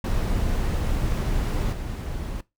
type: noise with level steps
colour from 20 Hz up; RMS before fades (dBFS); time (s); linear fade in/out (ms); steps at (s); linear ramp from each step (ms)
brown; -24 / -30; 0.04-2.41; 5; 1.72; 10
effects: noise-tail reverb RT60 0.2 s tail -20 dB re dry